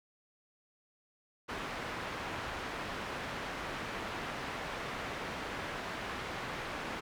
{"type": "low-pass noise", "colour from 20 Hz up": "white", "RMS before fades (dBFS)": -40, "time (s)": [1.48, 7.01], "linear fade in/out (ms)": 20, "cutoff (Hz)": 1800, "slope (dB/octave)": 12, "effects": []}